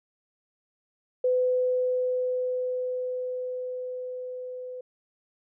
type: tone with level ramp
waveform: sine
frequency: 504 Hz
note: B4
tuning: 35 cents sharp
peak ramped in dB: -20 to -35 dBFS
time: 1.24-4.81 s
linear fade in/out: 5 ms
effects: none